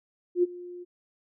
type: tone with ADSR envelope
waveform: sine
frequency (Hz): 354.5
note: F4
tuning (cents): +26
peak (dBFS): -17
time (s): 0.35-0.85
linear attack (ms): 82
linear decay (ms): 24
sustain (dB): -21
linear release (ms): 26
effects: none